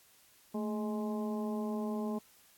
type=harmonic tone with a mistuned harmonic; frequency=209.5 Hz; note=G#3; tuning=15 cents sharp; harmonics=1 / 2 / 3 / 4 / 5; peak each=-34 / -40 / -44 / -46 / -48 dBFS; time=0.54-2.19 s; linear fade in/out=10 ms; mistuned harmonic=1; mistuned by=+79 cents; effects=white hiss -63 dBFS RMS until 2.57 s + AAC 64 kbps